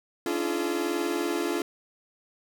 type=tone cluster; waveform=40% pulse; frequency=283 / 303 / 344 / 427.4 Hz; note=C#4 / D#4 / F4 / G#4; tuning=+36 / -46 / -26 / +50 cents; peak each=-33 / -34 / -28 / -32 dBFS; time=0.26-1.62 s; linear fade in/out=2 ms; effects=none